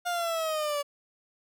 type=linear sweep; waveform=30% pulse; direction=down; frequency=712 to 570 Hz; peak=-25 dBFS; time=0.05-0.83 s; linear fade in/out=20 ms; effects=none